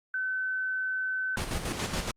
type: tone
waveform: sine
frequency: 1522 Hz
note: F#6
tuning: 48 cents sharp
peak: -28 dBFS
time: 0.14-1.36 s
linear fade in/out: 2 ms
type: noise with tremolo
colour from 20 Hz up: pink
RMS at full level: -30 dBFS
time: 1.37-2.11 s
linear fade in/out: 2 ms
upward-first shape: square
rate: 7.1 Hz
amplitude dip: 50%
effects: low-pass 9000 Hz 12 dB/octave + Opus 32 kbps